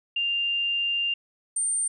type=tone pair in turn; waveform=sine; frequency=2794 / 8870 Hz; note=F7 / C#9; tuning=0 / 0 cents; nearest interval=octave + minor sixth; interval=2000 cents; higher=second; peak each=-23 dBFS; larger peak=neither; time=0.16-1.14 / 1.56-1.88 s; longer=first; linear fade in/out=5 ms; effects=none